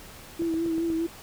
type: tone with vibrato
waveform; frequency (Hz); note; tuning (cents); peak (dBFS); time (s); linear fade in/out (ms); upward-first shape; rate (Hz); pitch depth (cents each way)
sine; 329.6; E4; 0; -24; 0.39-1.07; 10; sine; 4.9; 33
type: click train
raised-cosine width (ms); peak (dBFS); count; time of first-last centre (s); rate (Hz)
2; -25; 5; 0.42-0.902; 8.3
effects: pink hiss -46 dBFS RMS until 1.22 s